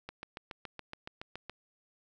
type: click train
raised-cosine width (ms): 0.3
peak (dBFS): -25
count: 11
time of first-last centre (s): 0.09-1.496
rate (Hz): 7.11
effects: none